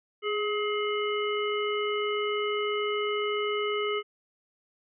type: harmonic tone with a mistuned harmonic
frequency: 423 Hz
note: G#4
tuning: 32 cents sharp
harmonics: 1 / 3 / 5 / 7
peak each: -28 / -33 / -35 / -36 dBFS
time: 0.22-4.03 s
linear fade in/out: 50 ms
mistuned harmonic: 1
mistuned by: -26 cents
effects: none